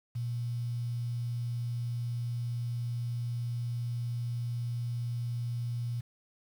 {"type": "tone with quantisation", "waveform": "sine", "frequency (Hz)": 119.6, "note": "A#2", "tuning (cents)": 45, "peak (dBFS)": -31, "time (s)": [0.15, 6.01], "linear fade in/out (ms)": 10, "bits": 9, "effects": []}